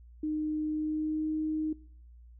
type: tone with pitch glide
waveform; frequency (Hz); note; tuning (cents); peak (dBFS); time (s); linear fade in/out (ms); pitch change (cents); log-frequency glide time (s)
sine; 306.9 to 310.8; D#4 to D#4; -24 to -2; -29; 0.23-1.73; 5; +22; 0.7-1.29
effects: noise-tail reverb RT60 0.6 s tail -23 dB re dry + added 59 Hz sine -50 dBFS peak until 2.39 s